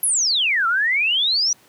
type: exponential two-way sweep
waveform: sine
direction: down then up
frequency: 11580 to 1315 to 5960 Hz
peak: -16 dBFS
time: 0.03-1.53 s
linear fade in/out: 2 ms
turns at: 0.67 s
effects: pink hiss -53 dBFS RMS until 1.68 s + high-pass 150 Hz 12 dB/octave